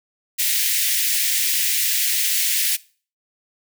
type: high-pass noise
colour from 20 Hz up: white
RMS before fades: -20 dBFS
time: 0.38-2.77 s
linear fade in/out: 20 ms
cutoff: 1800 Hz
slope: 48 dB/octave
effects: noise-tail reverb RT60 0.4 s tail -21 dB re dry